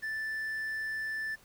triangle tone with quantisation, 1760 Hz, A6, in tune, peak -31 dBFS, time 0.02-1.36 s, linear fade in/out 20 ms, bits 10, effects pink hiss -60 dBFS RMS until 1.44 s

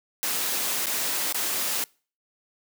white noise with dropouts, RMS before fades -27 dBFS, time 0.23-1.84 s, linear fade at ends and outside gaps 0 ms, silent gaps 0.859-0.868 / 1.325-1.345 s, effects noise-tail reverb RT60 0.4 s tail -26 dB re dry + high-pass 200 Hz 12 dB/octave

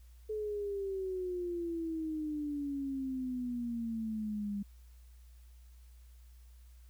sine exponential sweep, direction down, 433.1 to 200 Hz, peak -34 dBFS, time 0.29-4.63 s, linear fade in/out 10 ms, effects added 60 Hz sine -53 dBFS peak until 6.89 s + white hiss -70 dBFS RMS until 6.89 s

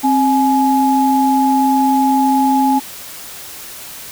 sine tone pair together, 265.4 / 842.6 Hz, C4 / G#5, +25 / +25 cents, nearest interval octave + minor sixth, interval 2000 cents, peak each -13 dBFS, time 0.03-2.8 s, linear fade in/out 20 ms, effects white hiss -32 dBFS RMS until 4.11 s

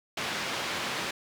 white band-pass noise, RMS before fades -33 dBFS, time 0.17-1.11 s, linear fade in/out 5 ms, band 110 to 3300 Hz, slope 12 dB/octave, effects none

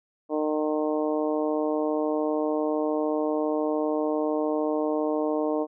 harmonic tone, 152.9 Hz, D#3, 30 cents flat, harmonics 2 / 3 / 4 / 5 / 6 / 7, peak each -27 / -28 / -29 / -36 / -37 / -39 dBFS, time 0.29-5.67 s, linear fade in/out 50 ms, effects none

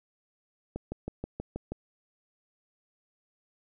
click train, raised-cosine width 2 ms, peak -21 dBFS, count 7, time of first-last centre 0.76-1.72 s, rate 6.25 Hz, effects none

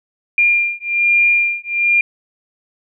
sine beating tone pair, 2400 / 2401.2 Hz, D7 / D7, +37 / +38 cents, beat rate 1.2 Hz, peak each -15 dBFS, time 0.38-2.01 s, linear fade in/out 2 ms, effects none

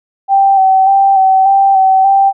sine tone with vibrato, 774 Hz, G5, 22 cents flat, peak -5 dBFS, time 0.28-2.33 s, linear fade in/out 50 ms, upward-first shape square, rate 1.7 Hz, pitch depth 23 cents each way, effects none

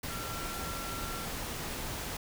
sine tone in noise, 1360 Hz, F6, 46 cents flat, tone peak -42 dBFS, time 0.1-1.25 s, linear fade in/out 5 ms, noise pink, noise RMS -38 dBFS, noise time 0.03-2.17 s, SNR -7 dB, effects none

